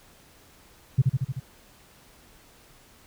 sine tone with echo, 130.81 Hz, C3, in tune, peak -13 dBFS, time 0.98-1.02 s, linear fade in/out 10 ms, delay 76 ms, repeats 5, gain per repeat -3 dB, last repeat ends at 1.4 s, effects tanh soft clip ceiling -10 dBFS + pink hiss -55 dBFS RMS until 3.06 s

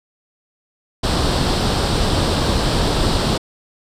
pink noise with comb filter, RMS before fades -17 dBFS, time 1.03-3.38 s, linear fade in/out 10 ms, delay 0.23 ms, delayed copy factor +0.55, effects low-pass 6000 Hz 12 dB/octave

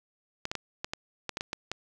clicks, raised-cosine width 0.2 ms, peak -15 dBFS, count 10, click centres 0.454 / 0.515 / 0.553 / 0.845 / 0.935 / 1.293 / 1.371 / 1.409 / 1.531 / 1.716 s, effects none

